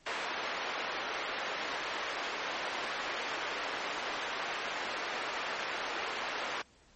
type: band-pass noise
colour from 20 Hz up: white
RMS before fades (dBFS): -37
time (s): 0.06-6.62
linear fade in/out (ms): 5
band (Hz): 400 to 2100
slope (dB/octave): 12
effects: pink hiss -63 dBFS RMS until 6.95 s + MP3 32 kbps